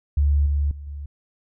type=tone with level steps; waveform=sine; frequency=72 Hz; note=D2; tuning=34 cents flat; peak=-15 / -18 / -33 / -30 dBFS; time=0.17-1.06 s; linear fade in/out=5 ms; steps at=0.46 / 0.71 / 0.87 s; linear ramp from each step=2 ms; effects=none